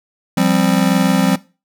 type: chord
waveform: square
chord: F suspended second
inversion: none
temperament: just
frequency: 174.61 / 196.44 / 261.9 Hz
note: F3 / G3 / C4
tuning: 0 / +4 / +2 cents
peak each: -17 dBFS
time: 0.37-1.36 s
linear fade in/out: 5 ms
effects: noise-tail reverb RT60 0.3 s tail -19 dB re dry